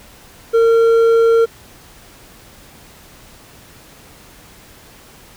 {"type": "tone with hard clipping", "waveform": "sine", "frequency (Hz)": 457.8, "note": "A#4", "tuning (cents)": -31, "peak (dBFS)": -10, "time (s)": [0.53, 1.46], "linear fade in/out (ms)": 20, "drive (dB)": 5, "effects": ["pink hiss -43 dBFS RMS until 5.36 s"]}